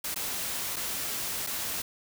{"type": "noise with dropouts", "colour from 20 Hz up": "white", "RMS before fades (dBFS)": -33, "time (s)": [0.04, 1.82], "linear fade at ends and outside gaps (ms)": 5, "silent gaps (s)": [[0.145, 0.159], [0.76, 0.764], [1.466, 1.47]], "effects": []}